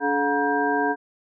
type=tone cluster; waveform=sine; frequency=287 / 429.9 / 721 / 954 / 1585 Hz; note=D4 / A4 / F#5 / A#5 / G6; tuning=-40 / -40 / -45 / +40 / +19 cents; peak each=-26 dBFS; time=0-0.96 s; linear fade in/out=50 ms; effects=none